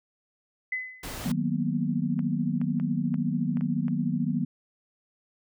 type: tone with exponential decay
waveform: sine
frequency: 2022 Hz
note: B6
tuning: 40 cents sharp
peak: -25 dBFS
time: 0.72-1.18 s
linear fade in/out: 5 ms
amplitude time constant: 100 ms
type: noise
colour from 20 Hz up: pink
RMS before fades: -37 dBFS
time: 1.03-1.32 s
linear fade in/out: 5 ms
type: chord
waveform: sine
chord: B major seventh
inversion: first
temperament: equal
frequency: 155.56 / 185 / 233.1 / 246.9 Hz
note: D#3 / F#3 / A#3 / B3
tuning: 0 / 0 / 0 / 0 cents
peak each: -30 dBFS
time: 1.25-4.45 s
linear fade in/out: 10 ms
type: clicks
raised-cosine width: 0.5 ms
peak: -29 dBFS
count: 7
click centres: 2.192 / 2.615 / 2.799 / 3.142 / 3.571 / 3.61 / 3.882 s
effects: none